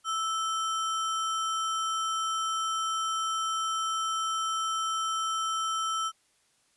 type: tone with sample-and-hold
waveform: sine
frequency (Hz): 1318.5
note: E6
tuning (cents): 0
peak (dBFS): -27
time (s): 0.04-6.12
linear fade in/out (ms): 50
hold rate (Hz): 4410
effects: white hiss -68 dBFS RMS until 6.76 s + resampled to 24000 Hz